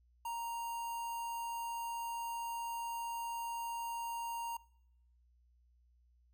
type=tone with notch filter; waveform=square; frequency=932.3 Hz; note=A#5; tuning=in tune; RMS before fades=-40 dBFS; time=0.25-4.57 s; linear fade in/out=5 ms; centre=4100 Hz; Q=1.1; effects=noise-tail reverb RT60 0.8 s tail -23 dB re dry + added 60 Hz sine -66 dBFS peak until 6.33 s